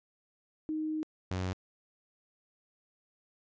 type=tone pair in turn; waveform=sine / sawtooth; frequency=311.1 / 92.49 Hz; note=D#4 / F#2; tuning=0 / 0 cents; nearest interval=octave + major sixth; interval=2100 cents; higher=first; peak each=-31 / -28 dBFS; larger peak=second; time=0.69-1.03 / 1.31-1.53 s; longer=first; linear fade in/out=0 ms; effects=resampled to 16000 Hz